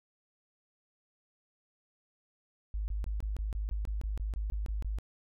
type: tone bursts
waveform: sine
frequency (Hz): 51.91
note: G#1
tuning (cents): 0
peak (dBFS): -31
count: 14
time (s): 2.74-4.986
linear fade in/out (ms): 0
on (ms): 140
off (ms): 22
effects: none